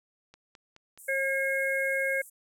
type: click train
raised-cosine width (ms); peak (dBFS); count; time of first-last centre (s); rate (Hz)
0.2; -34; 4; 0.34-0.976; 4.72
type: high-pass noise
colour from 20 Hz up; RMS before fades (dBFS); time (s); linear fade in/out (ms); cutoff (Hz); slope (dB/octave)
white; -45; 0.98-2.3; 10; 7700; 48
type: harmonic tone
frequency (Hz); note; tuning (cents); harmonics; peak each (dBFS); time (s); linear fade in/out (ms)
540; C#5; -45; 1 / 3 / 4; -30 / -30 / -30; 1.08-2.22; 10
effects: low-pass 12000 Hz 12 dB/octave